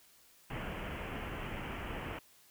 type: low-pass noise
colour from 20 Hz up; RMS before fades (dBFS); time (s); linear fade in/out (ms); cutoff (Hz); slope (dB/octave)
pink; -41; 0.5-2.19; 5; 3100; 96
effects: white hiss -63 dBFS RMS until 2.5 s